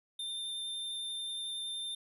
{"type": "tone with vibrato", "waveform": "square", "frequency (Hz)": 3594, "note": "A7", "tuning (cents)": 36, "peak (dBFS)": -37, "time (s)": [0.19, 1.95], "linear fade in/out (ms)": 5, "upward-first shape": "sine", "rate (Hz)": 11, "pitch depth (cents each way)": 9, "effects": []}